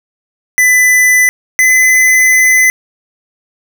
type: tone pair in turn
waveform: square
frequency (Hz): 2000 / 2023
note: B6 / B6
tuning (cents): +21 / +41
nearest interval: unison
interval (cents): 20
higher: second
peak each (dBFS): -6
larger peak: neither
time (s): 0.58-1.29 / 1.59-2.7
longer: second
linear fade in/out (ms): 0
effects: none